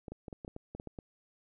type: clicks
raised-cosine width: 2 ms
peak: -29 dBFS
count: 11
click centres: 0.082 / 0.12 / 0.282 / 0.328 / 0.448 / 0.479 / 0.564 / 0.75 / 0.799 / 0.873 / 0.988 s
effects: none